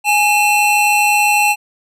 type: tone pair together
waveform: square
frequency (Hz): 831.7 / 2682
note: G#5 / E7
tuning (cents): +2 / +29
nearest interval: octave + minor sixth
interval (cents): 2027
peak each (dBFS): -14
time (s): 0.04-1.56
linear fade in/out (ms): 50
effects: resampled to 32000 Hz